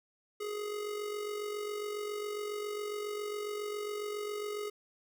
square tone with amplitude modulation, 417.5 Hz, G#4, 9 cents sharp, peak -34 dBFS, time 0.4-4.7 s, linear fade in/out 10 ms, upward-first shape sine, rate 47.3 Hz, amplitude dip 50%, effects none

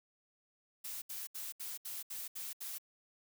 blue noise bursts, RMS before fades -43 dBFS, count 8, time 0.84-2.784 s, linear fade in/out 10 ms, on 180 ms, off 72 ms, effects none

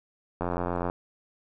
click train, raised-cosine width 1 ms, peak -15 dBFS, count 44, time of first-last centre 0.41-0.899 s, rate 87.9 Hz, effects none

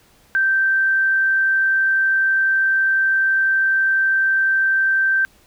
sine tone, 1562 Hz, G6, 7 cents flat, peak -14 dBFS, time 0.35-5.25 s, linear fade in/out 0 ms, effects pink hiss -54 dBFS RMS until 5.46 s

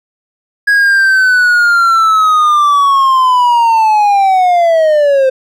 triangle linear sweep, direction down, 1661.2 to 518 Hz, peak -4 dBFS, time 0.67-5.3 s, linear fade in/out 10 ms, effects none

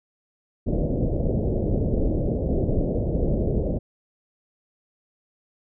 pink low-pass noise, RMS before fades -23 dBFS, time 0.66-3.79 s, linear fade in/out 20 ms, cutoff 600 Hz, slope 48 dB/octave, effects none

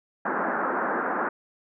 white band-pass noise, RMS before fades -27 dBFS, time 0.25-1.29 s, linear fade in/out 5 ms, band 200 to 1600 Hz, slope 48 dB/octave, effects none

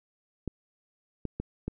clicks, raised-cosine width 3 ms, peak -19 dBFS, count 4, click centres 0.477 / 1.253 / 1.4 / 1.68 s, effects none

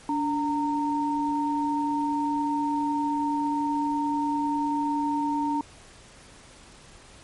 sine tone pair together, 290 / 920.2 Hz, D4 / A#5, -22 / -23 cents, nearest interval octave + minor sixth, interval 1999 cents, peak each -26 dBFS, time 0.09-5.61 s, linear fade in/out 2 ms, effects pink hiss -50 dBFS RMS until 7.23 s + MP3 48 kbps

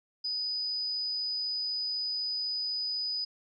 sine tone, 4978 Hz, D#8, in tune, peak -30 dBFS, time 0.24-3.25 s, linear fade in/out 10 ms, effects none

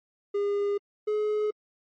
triangle tone pair in turn, 405.9 / 423.5 Hz, G#4 / G#4, -40 / +34 cents, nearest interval minor second, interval 74 cents, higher second, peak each -22 dBFS, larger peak neither, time 0.34-0.78 / 1.07-1.51 s, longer neither, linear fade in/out 10 ms, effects MP3 32 kbps

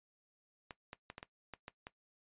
clicks, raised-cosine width 0.3 ms, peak -29 dBFS, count 8, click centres 0.708 / 0.931 / 1.101 / 1.181 / 1.229 / 1.537 / 1.681 / 1.869 s, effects noise-tail reverb RT60 0.1 s tail -17 dB re dry + resampled to 8000 Hz

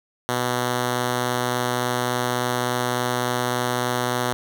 5% pulse tone, 123.47 Hz, B2, in tune, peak -10 dBFS, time 0.29-4.33 s, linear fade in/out 0 ms, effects none

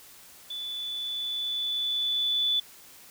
sine tone with level ramp, 3475 Hz, A7, 22 cents flat, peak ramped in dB -33 to -22 dBFS, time 0.5-2.6 s, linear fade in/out 5 ms, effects white hiss -51 dBFS RMS until 3.1 s

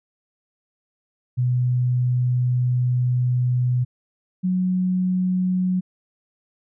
sine tone pair in turn, 124.5 / 183.79 Hz, B2 / F#3, +14 / -11 cents, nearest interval perfect fifth, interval 675 cents, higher second, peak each -17 / -18 dBFS, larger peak first, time 1.37-3.85 / 4.43-5.81 s, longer first, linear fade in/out 20 ms, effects none

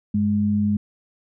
sine tone pair together, 98 / 207.7 Hz, G2 / G#3, 0 / 0 cents, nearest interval octave + minor second, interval 1300 cents, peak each -25 / -18 dBFS, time 0.14-0.77 s, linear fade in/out 5 ms, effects none

